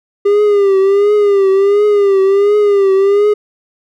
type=tone with vibrato; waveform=triangle; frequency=401.1 Hz; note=G4; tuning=40 cents sharp; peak=-5 dBFS; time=0.25-3.34 s; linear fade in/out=10 ms; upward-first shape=triangle; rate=1.4 Hz; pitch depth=84 cents each way; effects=none